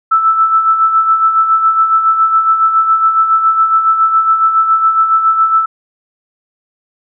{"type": "tone with tremolo", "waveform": "sine", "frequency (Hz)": 1318.5, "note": "E6", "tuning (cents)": 0, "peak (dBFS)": -5, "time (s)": [0.11, 5.66], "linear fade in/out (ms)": 10, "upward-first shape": "sine", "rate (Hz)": 7.2, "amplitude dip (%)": 55, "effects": []}